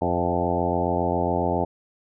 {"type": "harmonic tone with a mistuned harmonic", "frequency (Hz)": 87.31, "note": "F2", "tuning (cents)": 0, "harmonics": [1, 2, 3, 4, 5, 6, 7, 8, 9, 10], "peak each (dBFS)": [-30, -30, -30, -30, -30, -30, -30, -30, -30, -30], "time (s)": [0.01, 1.65], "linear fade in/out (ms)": 10, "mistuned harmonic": 7, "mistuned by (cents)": 23, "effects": []}